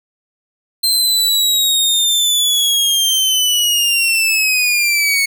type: linear sweep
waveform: sawtooth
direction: down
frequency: 4143 to 2200 Hz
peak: -9 dBFS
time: 0.83-5.26 s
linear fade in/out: 10 ms
effects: none